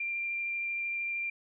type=tone with vibrato; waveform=sine; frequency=2378 Hz; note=D7; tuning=21 cents sharp; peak=-31 dBFS; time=0-1.3 s; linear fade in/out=5 ms; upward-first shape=triangle; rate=13 Hz; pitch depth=10 cents each way; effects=none